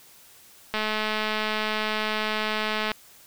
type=click train; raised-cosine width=0.3 ms; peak=-11 dBFS; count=469; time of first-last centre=0.74-2.917 s; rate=215 Hz; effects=white hiss -52 dBFS RMS until 3.26 s